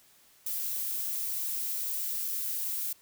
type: noise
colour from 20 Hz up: violet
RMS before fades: -33 dBFS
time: 0.46-2.93 s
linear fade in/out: 5 ms
effects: white hiss -61 dBFS RMS until 3.01 s